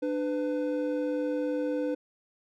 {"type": "tone pair together", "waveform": "triangle", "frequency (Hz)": [297.5, 501.6], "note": ["D4", "B4"], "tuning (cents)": [22, 27], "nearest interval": "major sixth", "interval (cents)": 905, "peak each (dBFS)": -28, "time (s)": [0.02, 1.95], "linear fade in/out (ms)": 10, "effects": []}